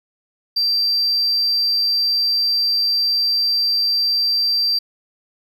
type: tone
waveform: triangle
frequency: 4699 Hz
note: D8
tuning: in tune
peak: -13 dBFS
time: 0.56-4.79 s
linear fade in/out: 10 ms
effects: tanh soft clip ceiling -11 dBFS